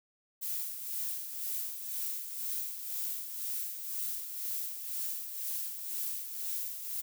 violet noise with tremolo, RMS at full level -35 dBFS, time 0.41-7.02 s, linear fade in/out 20 ms, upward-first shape sine, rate 2 Hz, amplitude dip 55%, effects none

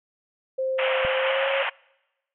sine tone with pitch glide, 525 to 546 Hz, C5 to C#5, +6 to -26 cents, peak -23 dBFS, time 0.58-1.63 s, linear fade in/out 10 ms, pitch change +68 cents, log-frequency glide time 1.19-1.49 s
white band-pass noise, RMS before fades -27 dBFS, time 0.78-1.7 s, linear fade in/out 10 ms, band 510 to 3100 Hz, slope 96 dB/octave
click, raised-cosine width 5 ms, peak -24 dBFS, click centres 1.05 s
effects noise-tail reverb RT60 1.0 s tail -26 dB re dry

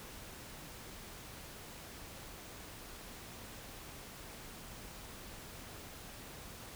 silence, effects pink hiss -50 dBFS RMS until 6.75 s

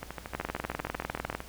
two click trains, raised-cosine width 0.5 ms, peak -15 / -21 dBFS, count 21 / 19, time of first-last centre 0.35-1.35 / 0.03-1.404 s, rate 20 / 13.1 Hz, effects added 60 Hz sine -49 dBFS peak until 1.48 s + pink hiss -50 dBFS RMS until 1.48 s

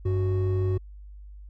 triangle tone pair together, 96.65 / 370 Hz, G2 / F#4, -24 / 0 cents, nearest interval octave + major seventh, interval 2324 cents, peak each -20 / -26 dBFS, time 0.05-0.78 s, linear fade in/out 10 ms, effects tanh soft clip ceiling -16 dBFS + added 50 Hz sine -41 dBFS peak until 1.49 s

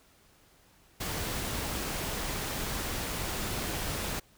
pink noise, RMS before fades -34 dBFS, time 1-4.2 s, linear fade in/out 10 ms, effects pink hiss -62 dBFS RMS until 4.37 s

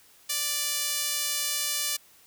sawtooth tone with high-pass filter, 587.3 Hz, D5, in tune, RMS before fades -29 dBFS, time 0.29-1.97 s, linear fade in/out 10 ms, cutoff 4100 Hz, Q 0.61, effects white hiss -57 dBFS RMS until 2.26 s

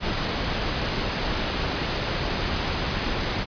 pink noise, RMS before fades -26 dBFS, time 0-3.46 s, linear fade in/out 50 ms, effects resampled to 11025 Hz

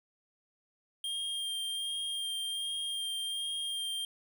square tone with vibrato, 3204 Hz, G7, 37 cents sharp, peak -34 dBFS, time 1.04-4.05 s, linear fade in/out 2 ms, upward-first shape sine, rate 1.3 Hz, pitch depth 15 cents each way, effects none

